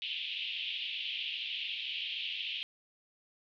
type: band-pass noise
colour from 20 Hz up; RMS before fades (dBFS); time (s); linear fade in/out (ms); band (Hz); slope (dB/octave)
white; -38; 0.02-2.63; 0; 2600 to 3400; 48
effects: none